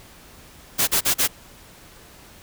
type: noise bursts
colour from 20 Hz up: white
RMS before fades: -19 dBFS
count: 4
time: 0.78-1.278 s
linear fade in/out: 20 ms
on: 96 ms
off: 38 ms
effects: pink hiss -47 dBFS RMS until 2.42 s